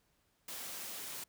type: high-pass noise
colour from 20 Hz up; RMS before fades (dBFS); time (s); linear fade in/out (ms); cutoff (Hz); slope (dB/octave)
white; -44; 0.48-1.24; 5; 140; 12
effects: pink hiss -75 dBFS RMS until 1.28 s